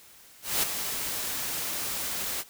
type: noise with ADSR envelope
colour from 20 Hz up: white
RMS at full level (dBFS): -24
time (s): 0.42-2.44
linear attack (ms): 210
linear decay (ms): 10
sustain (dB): -8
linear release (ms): 40
effects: white hiss -53 dBFS RMS until 2.49 s